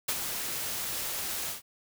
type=noise with ADSR envelope; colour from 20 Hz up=white; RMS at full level=-28 dBFS; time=0.08-1.62 s; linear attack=9 ms; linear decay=51 ms; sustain=-6 dB; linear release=130 ms; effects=none